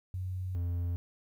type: tone pair in turn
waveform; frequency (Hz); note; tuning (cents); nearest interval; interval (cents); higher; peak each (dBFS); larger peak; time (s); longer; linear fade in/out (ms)
sine / triangle; 92.5 / 86.9; F#2 / F2; 0 / -8; minor second; 108; first; -33 / -28; second; 0.14-0.55 / 0.55-0.96; neither; 0
effects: 11-bit